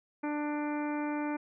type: harmonic tone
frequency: 296.3 Hz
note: D4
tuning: 15 cents sharp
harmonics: 1 / 2 / 3 / 4 / 5 / 6 / 7 / 8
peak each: -32 / -41 / -39 / -47 / -45 / -51 / -49 / -48 dBFS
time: 0.23-1.37 s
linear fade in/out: 10 ms
effects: none